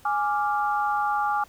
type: chord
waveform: sine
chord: D diminished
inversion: second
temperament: equal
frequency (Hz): 830.6 / 1174.7 / 1396.9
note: Ab5 / D6 / F6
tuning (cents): 0 / 0 / 0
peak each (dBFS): -24 / -27 / -30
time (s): 0.05-1.44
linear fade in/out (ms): 5
effects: pink hiss -54 dBFS RMS until 1.48 s